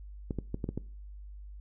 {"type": "clicks", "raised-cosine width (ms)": 3, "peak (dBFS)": -20, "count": 6, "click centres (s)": [0.308, 0.387, 0.544, 0.642, 0.69, 0.776], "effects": ["noise-tail reverb RT60 0.4 s tail -21 dB re dry", "added 50 Hz sine -43 dBFS peak until 1.6 s"]}